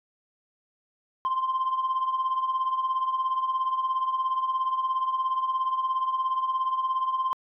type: tone with tremolo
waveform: sine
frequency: 1045 Hz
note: C6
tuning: 2 cents flat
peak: -19 dBFS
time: 1.25-7.33 s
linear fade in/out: 0 ms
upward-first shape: triangle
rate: 17 Hz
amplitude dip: 75%
effects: tanh soft clip ceiling -20 dBFS